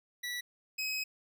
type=tone pair in turn; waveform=25% pulse; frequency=1953 / 2541 Hz; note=B6 / D#7; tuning=-20 / +36 cents; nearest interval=perfect fourth; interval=456 cents; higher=second; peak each=-32 / -29 dBFS; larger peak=second; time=0.23-0.41 / 0.78-1.04 s; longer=second; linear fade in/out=10 ms; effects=none